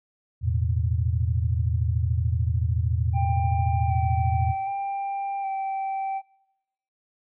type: chord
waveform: sine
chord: E suspended fourth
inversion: none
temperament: equal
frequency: 82.41 / 110 / 123.47 Hz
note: E2 / A2 / B2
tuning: 0 / 0 / 0 cents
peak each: -24 / -25 / -29 dBFS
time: 0.41-4.55 s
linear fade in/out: 50 ms
type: tone with vibrato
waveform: triangle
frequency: 784 Hz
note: G5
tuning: in tune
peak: -24 dBFS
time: 3.13-6.22 s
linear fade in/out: 50 ms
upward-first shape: square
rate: 0.65 Hz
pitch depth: 16 cents each way
effects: noise-tail reverb RT60 0.9 s tail -22 dB re dry + resampled to 8000 Hz